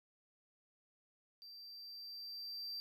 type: tone with level ramp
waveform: triangle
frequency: 4692 Hz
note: D8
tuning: 2 cents flat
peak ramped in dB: -51 to -40 dBFS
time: 1.42-2.8 s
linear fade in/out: 0 ms
effects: none